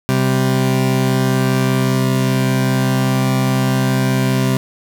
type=tone pair together; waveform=30% pulse; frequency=130.3 / 195.35 Hz; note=C3 / G3; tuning=-7 / -6 cents; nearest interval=perfect fifth; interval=701 cents; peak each=-12 / -16 dBFS; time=0.09-4.57 s; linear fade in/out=0 ms; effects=none